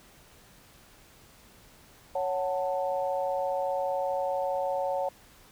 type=chord; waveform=sine; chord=F# minor; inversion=second; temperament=just; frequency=555 / 740 / 888 Hz; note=C#5 / F#5 / A5; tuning=+2 / 0 / +16 cents; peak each=-29 / -32 / -34 dBFS; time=2.15-5.09 s; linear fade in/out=5 ms; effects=pink hiss -56 dBFS RMS until 5.51 s